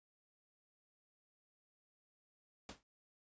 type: noise with exponential decay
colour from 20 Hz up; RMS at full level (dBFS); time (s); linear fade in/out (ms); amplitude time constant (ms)
pink; -44; 2.69-2.83; 1; 29
effects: high-pass 60 Hz 12 dB/octave + resampled to 16000 Hz